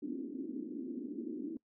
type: band-pass noise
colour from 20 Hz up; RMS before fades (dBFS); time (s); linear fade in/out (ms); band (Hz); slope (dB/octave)
white; -41; 0.02-1.57; 2; 240 to 330; 48
effects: noise-tail reverb RT60 0.1 s tail -24 dB re dry